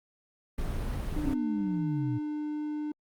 brown noise, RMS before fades -32 dBFS, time 0.58-1.34 s, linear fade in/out 5 ms
triangle tone, 300.4 Hz, D4, 39 cents sharp, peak -29 dBFS, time 1.16-2.92 s, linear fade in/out 5 ms
sine exponential sweep, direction down, 282.7 to 116.9 Hz, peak -29 dBFS, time 1.24-2.19 s, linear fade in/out 20 ms
effects Opus 32 kbps

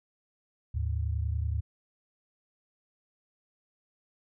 sine tone pair together, 75.2 / 105.74 Hz, D2 / G#2, +42 / +32 cents, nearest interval tritone, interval 590 cents, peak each -29 / -32 dBFS, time 0.74-1.61 s, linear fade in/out 10 ms, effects none

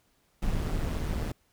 brown noise with amplitude modulation, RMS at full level -27 dBFS, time 0.42-1.32 s, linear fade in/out 5 ms, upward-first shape sine, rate 157 Hz, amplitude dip 55%, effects pink hiss -69 dBFS RMS until 1.52 s

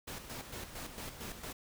pink noise with tremolo, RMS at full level -43 dBFS, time 0.07-1.53 s, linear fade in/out 10 ms, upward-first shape square, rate 4.4 Hz, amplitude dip 55%, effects none

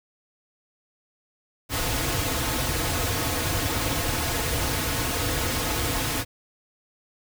pink noise with comb filter, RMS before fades -26 dBFS, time 1.69-6.25 s, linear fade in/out 50 ms, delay 5.1 ms, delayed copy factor -0.7, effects none

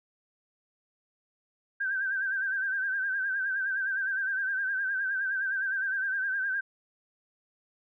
sine tone with vibrato, 1568 Hz, G6, in tune, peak -27 dBFS, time 1.8-6.61 s, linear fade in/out 10 ms, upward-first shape sine, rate 9.7 Hz, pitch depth 64 cents each way, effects none

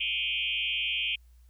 sine tone with frequency modulation, 2794 Hz, F7, in tune, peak -27 dBFS, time 0-1.16 s, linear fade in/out 10 ms, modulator 118 Hz, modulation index 3.9, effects added 60 Hz sine -53 dBFS peak until 1.49 s + white hiss -72 dBFS RMS until 1.49 s

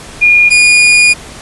sine / 40% pulse tone pair in turn, 2429 / 2440 Hz, D#7 / D#7, -42 / -34 cents, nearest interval unison, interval 8 cents, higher second, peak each -3 dBFS, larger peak neither, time 0.21-0.5 / 0.5-1.14 s, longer second, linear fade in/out 20 ms, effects pink hiss -30 dBFS RMS until 1.41 s + resampled to 24000 Hz

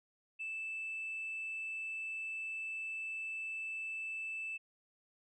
sine tone, 2637 Hz, E7, in tune, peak -37 dBFS, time 0.39-4.58 s, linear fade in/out 20 ms, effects tanh soft clip ceiling -35 dBFS

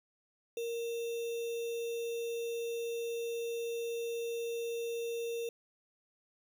sine tone with sample-and-hold, 466.2 Hz, A#4, in tune, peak -34 dBFS, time 0.57-5.49 s, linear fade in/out 2 ms, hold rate 3150 Hz, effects none

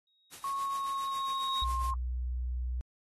sine tone with exponential growth, 3779 Hz, A#7, 23 cents sharp, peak -31 dBFS, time 0.07-1.64 s, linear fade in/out 2 ms, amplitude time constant 340 ms
white noise with tremolo, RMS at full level -46 dBFS, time 0.31-1.92 s, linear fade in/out 20 ms, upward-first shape triangle, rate 7.3 Hz, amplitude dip 75%
sine tone with pitch glide, 1099 to 1064.6 Hz, C#6 to C6, -15 to +30 cents, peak -31 dBFS, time 0.44-1.94 s, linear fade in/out 2 ms, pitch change -55 cents, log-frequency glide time 0.73-1.79 s
sine tone with vibrato, 61.8 Hz, B1, 2 cents sharp, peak -31 dBFS, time 1.62-2.81 s, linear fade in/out 0 ms, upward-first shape square, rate 20 Hz, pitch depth 20 cents each way
effects AAC 32 kbps

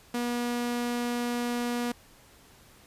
sawtooth tone, 240.9 Hz, B3, 43 cents flat, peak -24 dBFS, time 0.14-1.92 s, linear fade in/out 5 ms, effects pink hiss -56 dBFS RMS until 2.86 s + resampled to 32000 Hz

